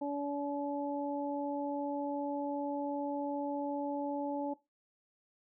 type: harmonic tone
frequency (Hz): 285.8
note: D4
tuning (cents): -47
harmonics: 1 / 2 / 3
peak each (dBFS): -35 / -38 / -40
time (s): 0.01-4.54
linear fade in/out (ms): 10
effects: noise-tail reverb RT60 0.2 s tail -17 dB re dry

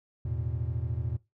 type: chord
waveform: triangle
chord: E suspended fourth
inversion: none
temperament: equal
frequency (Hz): 82.41 / 110 / 123.47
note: E2 / A2 / B2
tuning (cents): 0 / 0 / 0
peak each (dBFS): -32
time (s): 0.25-1.17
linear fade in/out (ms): 5
effects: noise-tail reverb RT60 0.2 s tail -18 dB re dry

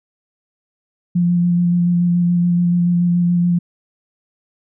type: tone with vibrato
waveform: sine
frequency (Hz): 174.61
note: F3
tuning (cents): 0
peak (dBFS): -12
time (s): 1.15-3.59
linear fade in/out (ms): 10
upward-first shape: square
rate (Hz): 7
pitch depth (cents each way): 12
effects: none

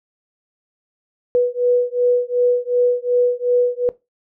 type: beating tone pair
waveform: sine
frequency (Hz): 489.2 / 491.9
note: B4 / B4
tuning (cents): -16 / -7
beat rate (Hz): 2.7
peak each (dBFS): -17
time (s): 1.35-3.89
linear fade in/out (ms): 0
effects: noise-tail reverb RT60 0.2 s tail -18 dB re dry

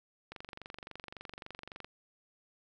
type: click train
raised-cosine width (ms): 0.3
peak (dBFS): -28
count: 37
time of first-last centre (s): 0.32-1.845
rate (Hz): 23.6
effects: none

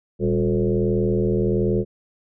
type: tone with frequency modulation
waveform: sine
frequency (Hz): 277.2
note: C#4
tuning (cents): 0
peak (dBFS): -17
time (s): 0.19-1.85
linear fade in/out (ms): 50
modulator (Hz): 81.2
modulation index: 2.5
effects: none

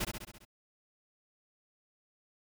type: noise with echo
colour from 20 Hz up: pink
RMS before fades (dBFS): -33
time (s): 0-0.05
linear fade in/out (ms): 10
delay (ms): 67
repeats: 6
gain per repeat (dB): -4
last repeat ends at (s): 0.452
effects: none

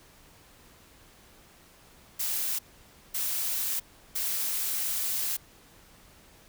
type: noise bursts at uneven times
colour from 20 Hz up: blue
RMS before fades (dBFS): -30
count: 3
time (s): 2.19-2.59 / 3.14-3.8 / 4.15-5.37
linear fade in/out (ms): 10
effects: pink hiss -56 dBFS RMS until 6.48 s

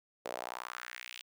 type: tone with high-pass filter sweep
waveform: sawtooth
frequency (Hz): 61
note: B1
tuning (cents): -21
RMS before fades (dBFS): -44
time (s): 0.25-1.22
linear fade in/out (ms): 5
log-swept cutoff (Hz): 510 to 3100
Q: 2.6
effects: none

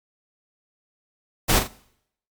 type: noise with echo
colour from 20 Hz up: pink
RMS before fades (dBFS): -18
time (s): 1.48-1.6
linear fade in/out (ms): 20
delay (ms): 41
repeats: 2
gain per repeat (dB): -8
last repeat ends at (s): 1.682
effects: noise-tail reverb RT60 0.7 s tail -21 dB re dry + MP3 96 kbps

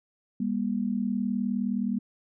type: tone pair together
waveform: sine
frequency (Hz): 200.6 / 240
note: G3 / B3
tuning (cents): +40 / -49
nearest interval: minor third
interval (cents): 311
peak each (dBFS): -28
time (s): 0.4-1.99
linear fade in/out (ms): 5
effects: none

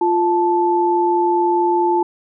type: tone pair together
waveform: sine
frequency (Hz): 349.2 / 875.4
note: F4 / A5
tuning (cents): 0 / -9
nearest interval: octave + major third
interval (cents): 1591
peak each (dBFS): -16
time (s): 0.01-2.03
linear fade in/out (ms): 5
effects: none

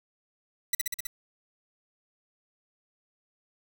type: tone with echo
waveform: 5% pulse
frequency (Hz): 1975.5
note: B6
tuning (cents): 0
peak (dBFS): -12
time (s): 0.73-0.75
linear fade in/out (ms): 5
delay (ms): 64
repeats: 5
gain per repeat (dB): -2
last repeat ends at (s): 1.07
effects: 7-bit

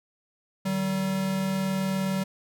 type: tone pair together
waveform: square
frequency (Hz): 152.07 / 191.6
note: D#3 / G3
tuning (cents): -39 / -39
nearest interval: major third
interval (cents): 400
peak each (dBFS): -35 / -26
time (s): 0.65-2.24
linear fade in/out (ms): 10
effects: none

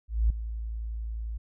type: tone with ADSR envelope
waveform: sine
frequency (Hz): 55.6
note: A1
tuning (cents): +19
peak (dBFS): -18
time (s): 0.08-1.38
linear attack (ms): 220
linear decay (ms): 4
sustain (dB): -13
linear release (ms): 12
effects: none

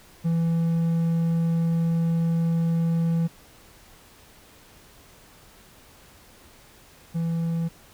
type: tone pair in turn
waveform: triangle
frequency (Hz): 166.2 / 166.2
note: E3 / E3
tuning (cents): +15 / +15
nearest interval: unison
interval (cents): 0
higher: neither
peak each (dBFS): -18 / -21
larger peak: first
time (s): 0.24-3.28 / 7.14-7.69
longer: first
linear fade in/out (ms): 20
effects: pink hiss -52 dBFS RMS until 7.93 s

